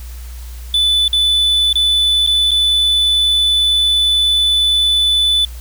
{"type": "tone with dropouts", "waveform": "triangle", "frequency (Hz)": 3491, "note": "A7", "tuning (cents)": -14, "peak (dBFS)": -9, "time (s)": [0.74, 5.45], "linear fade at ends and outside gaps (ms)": 2, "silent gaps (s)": [[1.08, 1.13], [1.729, 1.755], [2.265, 2.273], [2.509, 2.515]], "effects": ["added 60 Hz sine -27 dBFS peak until 5.6 s", "white hiss -41 dBFS RMS until 5.6 s"]}